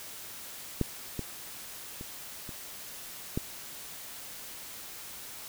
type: clicks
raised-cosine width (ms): 3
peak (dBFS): -13 / -20 / -28 / -29 / -16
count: 5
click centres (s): 0.813 / 1.193 / 2.011 / 2.492 / 3.375
effects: white hiss -44 dBFS RMS until 5.48 s